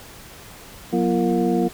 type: tone cluster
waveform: sine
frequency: 182.9 / 241.5 / 341.8 / 461.5 / 717 Hz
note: F#3 / B3 / F4 / A#4 / F5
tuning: -20 / -39 / -37 / -17 / +45 cents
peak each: -23 / -22 / -22 / -25 / -27 dBFS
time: 0.92-1.69 s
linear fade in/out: 20 ms
effects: pink hiss -42 dBFS RMS until 1.73 s